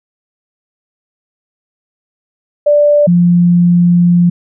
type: tone pair in turn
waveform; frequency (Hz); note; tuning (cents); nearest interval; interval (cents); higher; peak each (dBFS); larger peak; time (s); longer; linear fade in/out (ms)
sine; 587.3 / 174.61; D5 / F3; 0 / 0; octave + major sixth; 2100; first; -5; neither; 2.66-3.07 / 3.07-4.3; second; 10
effects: none